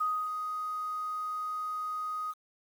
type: tone with ADSR envelope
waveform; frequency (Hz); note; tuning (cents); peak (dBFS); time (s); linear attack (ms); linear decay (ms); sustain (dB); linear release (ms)
sine; 1249; D#6; +6; -26; 0-2.34; 11; 270; -6; 39
effects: 9-bit